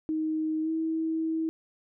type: tone with pitch glide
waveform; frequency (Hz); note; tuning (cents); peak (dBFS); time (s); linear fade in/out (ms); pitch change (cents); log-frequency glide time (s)
sine; 313.7 to 321.8; D#4 to E4; +14 to -42; -26; 0.09-1.49; 0; +44; 0.62-0.7
effects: none